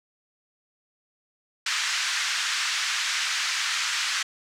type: band-pass noise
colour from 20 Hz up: pink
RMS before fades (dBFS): -27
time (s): 1.66-4.23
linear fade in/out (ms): 5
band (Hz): 1400 to 6900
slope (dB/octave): 24
effects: none